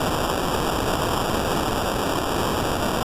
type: noise with sample-and-hold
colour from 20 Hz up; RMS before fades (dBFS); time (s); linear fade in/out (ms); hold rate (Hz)
violet; -23; 0-3.03; 2; 2100
effects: resampled to 32000 Hz